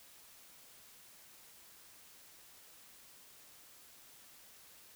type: silence
effects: white hiss -59 dBFS RMS until 4.95 s